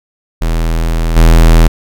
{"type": "tone with level steps", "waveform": "square", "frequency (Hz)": 41, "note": "E1", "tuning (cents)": -9, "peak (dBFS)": [-11, -3], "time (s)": [0.41, 1.68], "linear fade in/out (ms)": 10, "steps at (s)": 1.16, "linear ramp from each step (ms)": 10, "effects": []}